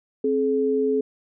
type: tone pair together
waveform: sine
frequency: 265.5 / 427.2 Hz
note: C4 / G#4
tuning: +25 / +49 cents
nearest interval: minor sixth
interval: 824 cents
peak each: -24 / -20 dBFS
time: 0.24-1.01 s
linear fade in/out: 5 ms
effects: none